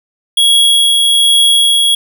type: tone with tremolo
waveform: square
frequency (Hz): 3322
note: G#7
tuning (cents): 0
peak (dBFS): -6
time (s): 0.37-1.95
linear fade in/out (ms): 5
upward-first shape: triangle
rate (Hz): 1.2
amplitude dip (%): 25
effects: none